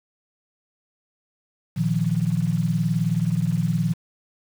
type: chord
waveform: sine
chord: Bb suspended fourth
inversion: none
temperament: equal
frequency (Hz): 116.54 / 155.56 / 174.61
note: Bb2 / Eb3 / F3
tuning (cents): 0 / 0 / 0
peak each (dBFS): -26 / -23 / -23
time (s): 1.76-3.94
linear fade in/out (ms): 20
effects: 7-bit